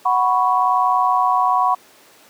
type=chord; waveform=sine; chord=F# suspended fourth; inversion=none; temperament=equal; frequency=740 / 987.8 / 1108.7 Hz; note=F#5 / B5 / C#6; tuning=0 / 0 / 0 cents; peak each=-18 dBFS; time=0.05-1.75 s; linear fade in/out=10 ms; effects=pink hiss -48 dBFS RMS until 2.29 s + high-pass 300 Hz 12 dB/octave